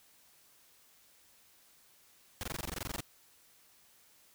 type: noise bursts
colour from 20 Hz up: pink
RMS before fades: -38 dBFS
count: 14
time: 2.41-3.005 s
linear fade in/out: 0 ms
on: 23 ms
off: 21 ms
effects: white hiss -64 dBFS RMS until 4.34 s